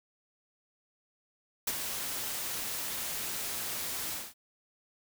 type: noise with ADSR envelope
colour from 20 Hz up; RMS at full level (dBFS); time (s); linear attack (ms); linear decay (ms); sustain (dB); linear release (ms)
white; -29; 1.67-4.34; 7; 39; -7; 210
effects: none